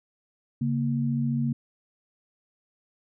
sine tone pair together, 138.59 / 233.1 Hz, C#3 / A#3, 0 / 0 cents, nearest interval major sixth, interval 900 cents, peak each -26 / -26 dBFS, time 0.61-1.53 s, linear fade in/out 5 ms, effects none

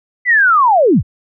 sine linear sweep, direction down, 2029 to 45.47 Hz, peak -7 dBFS, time 0.25-1.03 s, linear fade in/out 50 ms, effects none

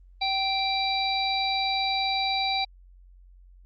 harmonic tone with a mistuned harmonic, 784 Hz, G5, in tune, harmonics 1 / 3 / 5 / 6, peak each -27 / -31 / -28 / -34 dBFS, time 0.21-2.65 s, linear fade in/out 10 ms, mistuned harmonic 1, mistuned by -20 cents, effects added 45 Hz sine -49 dBFS peak until 3.65 s + Opus 32 kbps

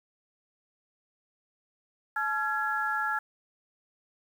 sine tone cluster, 861 / 1371 / 1675 Hz, A5 / F6 / G#6, -38 / -32 / +14 cents, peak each -33 / -30 / -31 dBFS, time 2.16-3.19 s, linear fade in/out 5 ms, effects 9-bit

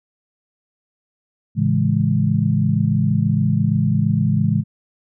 sine chord, A major seventh, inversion none, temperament equal, 110 / 138.59 / 164.81 / 207.7 Hz, A2 / C#3 / E3 / G#3, 0 / 0 / 0 / 0 cents, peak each -20 dBFS, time 1.55-4.64 s, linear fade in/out 50 ms, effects none

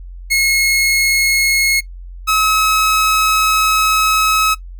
sawtooth tone pair in turn, 2169 / 1283.7 Hz, C#7 / E6, -38 / -46 cents, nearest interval major sixth, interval 908 cents, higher first, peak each -8 dBFS, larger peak neither, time 0.3-1.81 / 2.27-4.55 s, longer second, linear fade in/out 20 ms, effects noise-tail reverb RT60 0.1 s tail -18 dB re dry + added 44 Hz sine -29 dBFS peak until 4.79 s

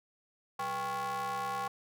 square ring-modulated tone, 151.9 Hz, D#3, 41 cents flat, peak -31 dBFS, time 0.59-1.68 s, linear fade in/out 5 ms, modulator 946 Hz, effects none

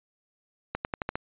accelerating click train, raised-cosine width 0.5 ms, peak -14 dBFS, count 6, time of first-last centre 0.75-1.155 s, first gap 99 ms, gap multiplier 0.9, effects resampled to 8000 Hz

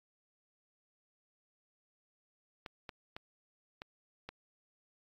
clicks, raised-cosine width 0.3 ms, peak -27 dBFS, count 5, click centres 2.662 / 2.892 / 3.165 / 3.819 / 4.29 s, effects AAC 64 kbps

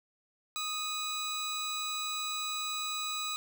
30% pulse tone pair together, 1244.5 / 3928 Hz, D#6 / B7, 0 / -10 cents, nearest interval octave + minor sixth, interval 1990 cents, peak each -34 / -33 dBFS, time 0.56-3.36 s, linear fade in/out 0 ms, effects none

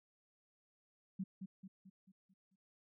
sine tone with echo, 190.4 Hz, F#3, 50 cents sharp, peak -37 dBFS, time 1.19-1.24 s, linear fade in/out 10 ms, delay 220 ms, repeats 6, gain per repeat -6 dB, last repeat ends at 2.56 s, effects none

